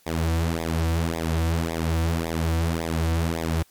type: tone with flanger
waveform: sawtooth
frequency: 82.2 Hz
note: E2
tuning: 4 cents flat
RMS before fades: -24 dBFS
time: 0.06-3.63 s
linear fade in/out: 10 ms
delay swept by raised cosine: 0.68 to 4.88 ms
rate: 1.8 Hz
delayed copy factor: -0.9
effects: white hiss -59 dBFS RMS until 3.7 s + MP3 96 kbps